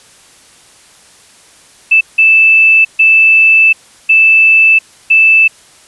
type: tone bursts at uneven times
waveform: sine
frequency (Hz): 2637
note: E7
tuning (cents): 0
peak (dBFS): -3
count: 5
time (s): 1.91-2.01 / 2.18-2.85 / 2.99-3.73 / 4.09-4.79 / 5.1-5.48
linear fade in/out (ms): 10
effects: white hiss -42 dBFS RMS until 5.87 s + resampled to 24000 Hz